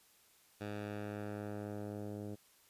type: tone with low-pass filter sweep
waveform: 10% pulse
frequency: 103.83 Hz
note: G#2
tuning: in tune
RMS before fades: -43 dBFS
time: 0.6-2.36 s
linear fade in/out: 20 ms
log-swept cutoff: 4000 to 460 Hz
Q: 0.72
effects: white hiss -67 dBFS RMS until 2.69 s + resampled to 32000 Hz